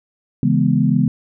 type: chord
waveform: sine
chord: C# minor seventh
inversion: none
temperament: equal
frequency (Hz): 138.59 / 164.81 / 207.7 / 246.9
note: C#3 / E3 / G#3 / B3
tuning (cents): 0 / 0 / 0 / 0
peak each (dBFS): -18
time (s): 0.43-1.08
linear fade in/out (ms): 2
effects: none